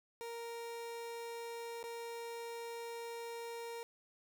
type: tone with dropouts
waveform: 30% pulse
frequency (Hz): 466.2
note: A#4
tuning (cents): 0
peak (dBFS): -40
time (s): 0.21-3.83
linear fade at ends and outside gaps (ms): 0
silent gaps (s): 1.829-1.839
effects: none